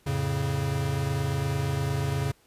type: chord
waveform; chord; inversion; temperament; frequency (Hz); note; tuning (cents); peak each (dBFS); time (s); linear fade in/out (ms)
square; F augmented; none; equal; 87.31 / 110 / 138.59; F2 / A2 / C#3; 0 / 0 / 0; -33 / -33 / -28; 0.06-2.32; 10
effects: pink hiss -62 dBFS RMS until 2.46 s + resampled to 32000 Hz